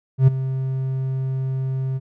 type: tone with ADSR envelope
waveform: triangle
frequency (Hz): 132.2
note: C3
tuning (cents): +18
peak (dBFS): -5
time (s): 0.18-2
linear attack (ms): 95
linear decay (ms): 14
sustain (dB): -14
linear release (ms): 35
effects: none